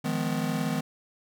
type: chord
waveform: square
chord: F half-diminished seventh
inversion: third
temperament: just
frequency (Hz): 157.15 / 174.61 / 209.5 / 251.4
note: Eb3 / F3 / Ab3 / Cb4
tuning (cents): +18 / 0 / +15 / +31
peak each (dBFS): -32 / -35 / -33 / -32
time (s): 0.04-0.81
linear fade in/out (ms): 10
effects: none